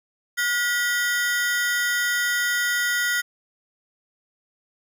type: ring-modulated tone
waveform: 40% pulse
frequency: 1691 Hz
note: G#6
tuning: 31 cents sharp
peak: -17 dBFS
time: 0.37-3.22 s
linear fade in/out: 20 ms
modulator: 250 Hz
effects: none